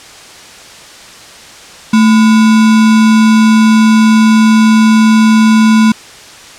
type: tone with sample-and-hold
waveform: sine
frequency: 219.6 Hz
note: A3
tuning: 3 cents flat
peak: -3 dBFS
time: 1.93-5.92 s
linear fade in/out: 5 ms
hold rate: 1225 Hz
effects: white hiss -33 dBFS RMS until 6.58 s + low-pass 7000 Hz 12 dB/octave